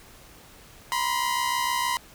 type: tone pair together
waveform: sawtooth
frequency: 962 / 1028.5 Hz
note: B5 / C6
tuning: -46 / -30 cents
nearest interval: minor second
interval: 116 cents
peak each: -23 dBFS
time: 0.92-1.97 s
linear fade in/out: 0 ms
effects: pink hiss -50 dBFS RMS until 2.14 s